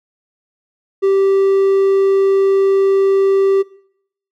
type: tone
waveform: triangle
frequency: 390 Hz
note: G4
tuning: 9 cents flat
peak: -8 dBFS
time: 1.02-3.63 s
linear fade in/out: 20 ms
effects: noise-tail reverb RT60 0.7 s tail -21 dB re dry